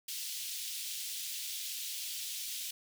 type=high-pass noise; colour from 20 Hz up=pink; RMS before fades=-40 dBFS; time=0.08-2.71 s; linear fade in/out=5 ms; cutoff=3000 Hz; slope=24 dB/octave; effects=none